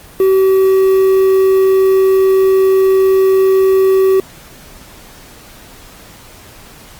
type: tone with quantisation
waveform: triangle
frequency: 382 Hz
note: G4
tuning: 45 cents flat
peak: -5 dBFS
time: 0.2-4.2 s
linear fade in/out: 2 ms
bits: 5
effects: pink hiss -38 dBFS RMS until 6.99 s + Opus 32 kbps